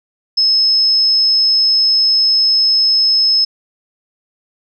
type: tone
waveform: sine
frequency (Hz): 5190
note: E8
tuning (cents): -28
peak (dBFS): -9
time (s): 0.37-3.45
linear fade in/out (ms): 10
effects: none